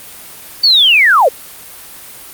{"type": "linear sweep", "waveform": "sine", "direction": "down", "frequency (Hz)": [4600, 438.2], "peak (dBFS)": -5, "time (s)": [0.63, 1.29], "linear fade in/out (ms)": 10, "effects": ["white hiss -33 dBFS RMS until 2.33 s", "Opus 32 kbps"]}